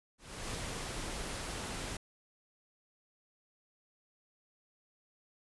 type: noise with ADSR envelope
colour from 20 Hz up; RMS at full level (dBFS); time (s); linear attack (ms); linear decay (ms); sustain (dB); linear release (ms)
pink; -38; 0.18-1.97; 370; 3; -2; 4
effects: resampled to 24000 Hz